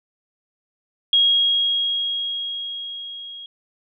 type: tone with level ramp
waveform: sine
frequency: 3283 Hz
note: G#7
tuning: 21 cents flat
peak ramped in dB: -12 to -34 dBFS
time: 1.13-3.46 s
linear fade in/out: 2 ms
effects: none